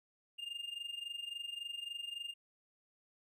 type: tone with amplitude modulation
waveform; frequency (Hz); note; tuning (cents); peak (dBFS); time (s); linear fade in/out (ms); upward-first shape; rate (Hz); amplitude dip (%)
triangle; 2813; F7; +12; -36; 0.38-2.34; 20; sine; 23.6; 80
effects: none